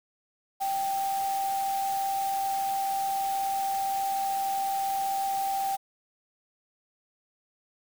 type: tone in noise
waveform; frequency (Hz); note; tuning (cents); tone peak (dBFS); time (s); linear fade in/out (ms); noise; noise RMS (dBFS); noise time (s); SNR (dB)
sine; 783; G5; -2; -26; 0.6-5.77; 20; white; -40; 0.6-5.77; +11
effects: none